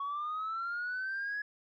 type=linear sweep; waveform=sine; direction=up; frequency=1108.7 to 1690 Hz; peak=-32 dBFS; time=0-1.42 s; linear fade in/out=5 ms; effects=tanh soft clip ceiling -31 dBFS